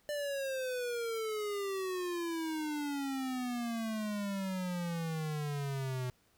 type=exponential sweep; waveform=square; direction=down; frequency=594 to 124.9 Hz; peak=-35 dBFS; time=0.09-6.1 s; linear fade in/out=0 ms; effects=pink hiss -70 dBFS RMS until 6.37 s